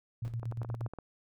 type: tone with tremolo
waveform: sine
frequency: 115.9 Hz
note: A#2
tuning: 10 cents flat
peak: -32 dBFS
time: 0.22-0.88 s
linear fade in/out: 5 ms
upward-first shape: square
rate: 8.5 Hz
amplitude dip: 60%
type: noise with exponential decay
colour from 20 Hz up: brown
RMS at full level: -41 dBFS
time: 0.25-0.4 s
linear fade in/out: 0 ms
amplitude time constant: 31 ms
type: clicks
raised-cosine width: 1 ms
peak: -28 dBFS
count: 10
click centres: 0.431 / 0.523 / 0.617 / 0.648 / 0.701 / 0.744 / 0.812 / 0.863 / 0.936 / 0.987 s
effects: none